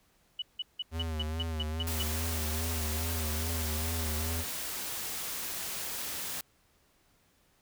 sine tone bursts, 2960 Hz, F#7, in tune, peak -31 dBFS, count 9, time 0.39-2.029 s, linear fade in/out 5 ms, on 31 ms, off 170 ms
square tone with vibrato, 79.6 Hz, D#2, 40 cents sharp, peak -33 dBFS, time 0.91-4.45 s, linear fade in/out 50 ms, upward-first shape sine, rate 2.4 Hz, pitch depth 64 cents each way
white noise, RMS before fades -37 dBFS, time 1.87-6.41 s, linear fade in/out 2 ms
effects pink hiss -68 dBFS RMS until 7.61 s

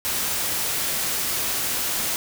white noise, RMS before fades -25 dBFS, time 0.05-2.16 s, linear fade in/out 0 ms, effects none

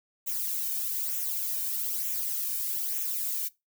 violet noise with flanger, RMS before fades -31 dBFS, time 0.26-3.49 s, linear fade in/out 20 ms, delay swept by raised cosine 0.21 to 1.51 ms, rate 1.1 Hz, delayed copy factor -0.6, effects noise-tail reverb RT60 0.2 s tail -20 dB re dry

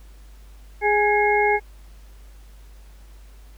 harmonic tone with a mistuned harmonic, 415.3 Hz, G#4, in tune, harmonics 1 / 2 / 4 / 5, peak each -20 / -20 / -27 / -22 dBFS, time 0.81-1.6 s, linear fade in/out 50 ms, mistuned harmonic 5, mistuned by +62 cents, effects added 50 Hz sine -42 dBFS peak until 3.57 s + pink hiss -56 dBFS RMS until 3.57 s

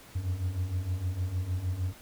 triangle beating tone pair, 87.31 / 93.81 Hz, F2 / F#2, 0 / +24 cents, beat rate 6.5 Hz, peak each -33 / -28 dBFS, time 0.15-1.93 s, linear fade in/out 10 ms, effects pink hiss -52 dBFS RMS until 2.01 s

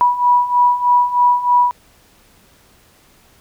sine beating tone pair, 975 / 978.2 Hz, B5 / B5, -23 / -17 cents, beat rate 3.2 Hz, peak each -16 / -12 dBFS, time 0.01-1.71 s, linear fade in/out 0 ms, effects pink hiss -51 dBFS RMS until 3.4 s

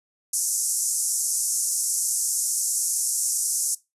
white band-pass noise, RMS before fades -25 dBFS, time 0.33-3.75 s, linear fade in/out 5 ms, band 5800 to 11000 Hz, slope 48 dB/octave, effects noise-tail reverb RT60 0.2 s tail -19 dB re dry + resampled to 32000 Hz

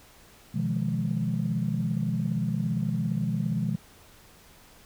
sine chord, F half-diminished seventh, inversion second, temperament just, 125.72 / 157.15 / 174.61 / 209.5 Hz, Cb3 / Eb3 / F3 / Ab3, +31 / +18 / 0 / +15 cents, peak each -30 dBFS, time 0.54-3.76 s, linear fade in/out 10 ms, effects tanh soft clip ceiling -16 dBFS + pink hiss -54 dBFS RMS until 4.85 s

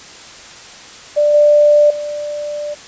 sine tone with level steps, 591 Hz, D5, 11 cents sharp, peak -9 / -6 / -20 dBFS, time 1.16-2.75 s, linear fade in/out 20 ms, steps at 1.34 / 1.9 s, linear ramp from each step 5 ms, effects white hiss -36 dBFS RMS until 2.87 s + resampled to 16000 Hz

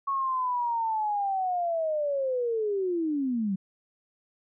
sine linear sweep, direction down, 1108.7 to 184.2 Hz, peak -25 dBFS, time 0.07-3.56 s, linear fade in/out 10 ms, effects none

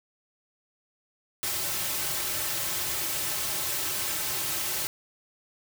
white noise with comb filter, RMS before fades -30 dBFS, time 1.43-4.87 s, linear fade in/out 0 ms, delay 4.2 ms, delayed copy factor -0.95, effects none

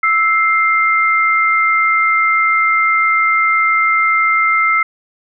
sine tone pair together, 1316.3 / 2098 Hz, E6 / C7, -3 / +4 cents, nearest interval minor sixth, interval 807 cents, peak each -13 dBFS, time 0.03-4.83 s, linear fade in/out 5 ms, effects none

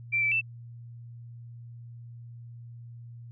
sine tone with pitch steps, 2348 / 2318 / 2659 Hz, D7 / D7 / E7, -1 / -23 / +14 cents, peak -23 dBFS, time 0.12-0.414 s, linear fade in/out 20 ms, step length 98 ms, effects added 118 Hz sine -42 dBFS peak until 3.31 s

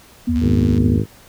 sine tone with tremolo, 241.3 Hz, B3, 40 cents flat, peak -15 dBFS, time 0.27-0.97 s, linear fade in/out 10 ms, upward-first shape sine, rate 12 Hz, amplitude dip 30%
sine tone with vibrato, 77.78 Hz, D#2, in tune, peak -19 dBFS, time 0.29-1 s, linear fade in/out 5 ms, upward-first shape sine, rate 11 Hz, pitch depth 240 cents each way
click train, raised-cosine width 0.2 ms, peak -20 dBFS, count 40, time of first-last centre 0.36-0.779 s, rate 93.1 Hz
harmonic tone, 51.91 Hz, G#1, in tune, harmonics 2 / 3 / 4 / 5 / 6 / 7 / 8 / 9, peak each -18 / -22 / -24 / -26 / -28 / -29 / -30 / -31 dBFS, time 0.4-1.06 s, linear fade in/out 50 ms
effects pink hiss -46 dBFS RMS until 1.28 s

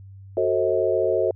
sine chord, F# diminished seventh, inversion none, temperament just, 370 / 444 / 532.8 / 639.4 Hz, F#4 / A4 / C5 / Eb5, 0 / +16 / +31 / +47 cents, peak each -24 dBFS, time 0.37-1.31 s, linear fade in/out 2 ms, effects added 97 Hz sine -40 dBFS peak until 1.35 s

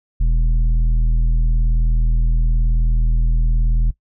triangle tone with tanh clipping, 40.5 Hz, E1, 30 cents flat, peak -14 dBFS, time 0.2-3.91 s, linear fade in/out 10 ms, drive 12 dB, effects noise-tail reverb RT60 0.1 s tail -18 dB re dry

